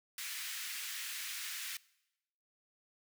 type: high-pass noise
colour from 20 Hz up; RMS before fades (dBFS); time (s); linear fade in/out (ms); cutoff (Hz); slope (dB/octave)
pink; -42; 0.18-1.77; 2; 1700; 24
effects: noise-tail reverb RT60 0.9 s tail -22 dB re dry